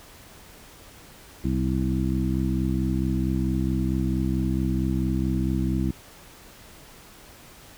harmonic tone with a mistuned harmonic, 64.5 Hz, C2, 24 cents flat, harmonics 1 / 2 / 3 / 4 / 5, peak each -27 / -28 / -27 / -30 / -30 dBFS, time 1.44-5.91 s, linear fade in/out 5 ms, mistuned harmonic 5, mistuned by +17 cents, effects pink hiss -48 dBFS RMS until 7.77 s

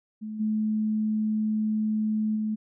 sine tone with level steps, 215.6 Hz, A3, 35 cents flat, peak -32 / -23 / -25 dBFS, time 0.21-2.56 s, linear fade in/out 20 ms, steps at 0.39 / 2.35 s, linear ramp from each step 20 ms, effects none

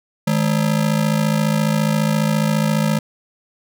square ring-modulated tone, 184.3 Hz, F#3, 7 cents flat, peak -13 dBFS, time 0.27-2.99 s, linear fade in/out 5 ms, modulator 27.3 Hz, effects none

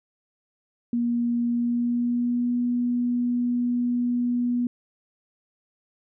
sine tone with pitch glide, 237.8 to 243.1 Hz, A#3 to B3, +35 to -27 cents, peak -21 dBFS, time 0.93-4.67 s, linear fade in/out 2 ms, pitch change +38 cents, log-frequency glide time 1.47-2.54 s, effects none

